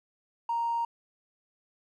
triangle tone, 932.3 Hz, A#5, in tune, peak -23 dBFS, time 0.49-0.85 s, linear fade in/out 5 ms, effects tanh soft clip ceiling -24 dBFS

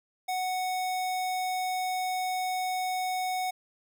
square tone, 740 Hz, F#5, in tune, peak -29 dBFS, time 0.28-3.51 s, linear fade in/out 10 ms, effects none

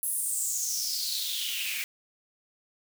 white noise with high-pass filter sweep, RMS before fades -31 dBFS, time 0.03-1.84 s, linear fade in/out 0 ms, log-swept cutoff 11000 to 2200 Hz, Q 5.9, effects none

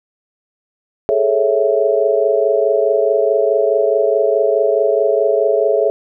sine chord, A major seventh, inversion third, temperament equal, 415.3 / 440 / 554.4 / 659.3 Hz, G#4 / A4 / C#5 / E5, 0 / 0 / 0 / 0 cents, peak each -17 dBFS, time 1.09-5.9 s, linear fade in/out 0 ms, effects none

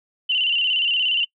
sine tone with vibrato, 2900 Hz, F#7, 35 cents flat, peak -17 dBFS, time 0.29-1.25 s, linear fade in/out 10 ms, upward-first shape square, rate 17 Hz, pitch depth 70 cents each way, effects noise-tail reverb RT60 0.1 s tail -25 dB re dry

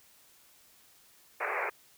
white band-pass noise, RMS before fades -33 dBFS, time 1.4-1.7 s, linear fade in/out 10 ms, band 370 to 2400 Hz, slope 96 dB/octave, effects white hiss -61 dBFS RMS until 1.97 s

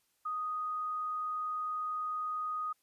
sine tone, 1244.5 Hz, D#6, in tune, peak -33 dBFS, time 0.25-2.73 s, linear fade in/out 10 ms, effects white hiss -75 dBFS RMS until 2.82 s + resampled to 32000 Hz

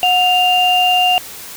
sine tone pair together, 728.6 / 2794 Hz, F#5 / F7, -27 / 0 cents, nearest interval octave + major seventh, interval 2327 cents, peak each -12 dBFS, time 0.03-1.18 s, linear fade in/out 0 ms, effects tanh soft clip ceiling -3 dBFS + white hiss -32 dBFS RMS until 1.56 s

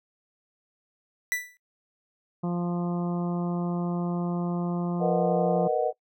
45% pulse tone with exponential decay, 1975.5 Hz, B6, in tune, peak -22 dBFS, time 1.32-1.57 s, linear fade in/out 0 ms, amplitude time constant 53 ms
harmonic tone, 174.61 Hz, F3, in tune, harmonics 1 / 2 / 3 / 4 / 5 / 6 / 7, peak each -26 / -34 / -41 / -39 / -44 / -43 / -47 dBFS, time 2.43-5.68 s, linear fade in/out 10 ms
sine chord, B major seventh, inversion third, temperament just, 463 / 493.9 / 617.4 / 740.8 Hz, A#4 / B4 / D#5 / F#5, -12 / 0 / -14 / +2 cents, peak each -28 dBFS, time 4.99-5.93 s, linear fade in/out 50 ms
effects noise-tail reverb RT60 0.1 s tail -21 dB re dry

